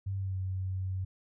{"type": "tone with pitch glide", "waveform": "sine", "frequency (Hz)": [97.3, 93.99], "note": ["G2", "F#2"], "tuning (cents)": [-12, 28], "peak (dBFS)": -31, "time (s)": [0.06, 1.05], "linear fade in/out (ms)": 10, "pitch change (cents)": -60, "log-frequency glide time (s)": [0.17, 0.37], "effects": []}